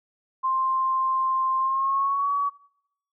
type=tone with pitch glide; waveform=sine; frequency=1051 to 1133 Hz; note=C6 to C#6; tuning=+7 to +37 cents; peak=-21 dBFS; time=0.43-2.5 s; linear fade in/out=20 ms; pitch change=+130 cents; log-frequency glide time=1.58-2.32 s; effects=noise-tail reverb RT60 0.7 s tail -19 dB re dry